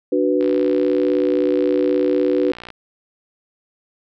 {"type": "chord", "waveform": "sine", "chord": "B minor", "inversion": "first", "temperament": "equal", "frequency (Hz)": [293.7, 370, 493.9], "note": ["D4", "F#4", "B4"], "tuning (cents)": [0, 0, 0], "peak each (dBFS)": -19, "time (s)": [0.12, 2.52], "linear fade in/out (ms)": 5}
{"type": "click train", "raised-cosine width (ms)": 0.3, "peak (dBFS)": -19, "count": 137, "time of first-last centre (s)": [0.41, 2.703], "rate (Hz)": 59.3}
{"effects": []}